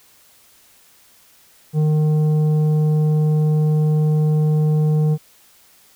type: tone with tanh clipping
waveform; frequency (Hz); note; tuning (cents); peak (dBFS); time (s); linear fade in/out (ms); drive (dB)
triangle; 153.3; D#3; -25; -15; 1.73-5.18; 50; 12
effects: white hiss -52 dBFS RMS until 5.95 s